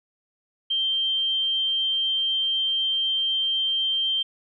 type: tone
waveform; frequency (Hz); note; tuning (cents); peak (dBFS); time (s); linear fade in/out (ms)
sine; 3148; G7; +7; -21; 0.7-4.23; 10
effects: none